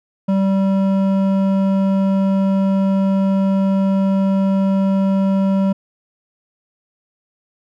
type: tone with hard clipping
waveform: triangle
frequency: 193.9 Hz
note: G3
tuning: 19 cents flat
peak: -15 dBFS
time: 0.28-5.73 s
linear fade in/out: 10 ms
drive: 14 dB
effects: none